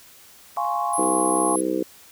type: clicks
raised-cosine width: 0.3 ms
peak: -31 dBFS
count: 3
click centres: 0.565 / 0.647 / 1.031 s
type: chord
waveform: sine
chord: Db major seventh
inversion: first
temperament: equal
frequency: 698.5 / 830.6 / 1046.5 / 1108.7 Hz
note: F5 / Ab5 / C6 / Db6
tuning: 0 / 0 / 0 / 0 cents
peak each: -27 / -26 / -29 / -27 dBFS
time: 0.57-1.56 s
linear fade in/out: 2 ms
type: tone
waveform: sine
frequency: 10900 Hz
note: F9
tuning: 43 cents flat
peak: -25 dBFS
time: 0.93-1.61 s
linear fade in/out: 5 ms
type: harmonic tone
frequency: 64 Hz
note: C2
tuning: 38 cents flat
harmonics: 3 / 4 / 5 / 6 / 7 / 8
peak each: -34 / -34 / -24 / -28 / -30 / -29 dBFS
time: 0.98-1.83 s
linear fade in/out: 5 ms
effects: white hiss -49 dBFS RMS until 2.11 s